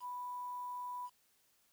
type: tone with quantisation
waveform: sine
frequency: 987.8 Hz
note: B5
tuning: in tune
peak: -40 dBFS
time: 0-1.1 s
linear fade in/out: 50 ms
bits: 10
effects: white hiss -73 dBFS RMS until 1.72 s